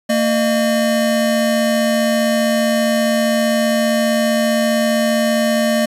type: tone pair together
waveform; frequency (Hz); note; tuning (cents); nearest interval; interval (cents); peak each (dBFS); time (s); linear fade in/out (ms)
square; 227.7 / 607.9; A#3 / D#5; -40 / -40; octave + perfect fourth; 1700; -17; 0.09-5.86; 10
effects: resampled to 32000 Hz